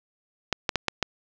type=clicks; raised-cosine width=0.2 ms; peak=-5 dBFS; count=5; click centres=0.527 / 0.692 / 0.757 / 0.883 / 1.027 s; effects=low-pass 6000 Hz 12 dB/octave + 7-bit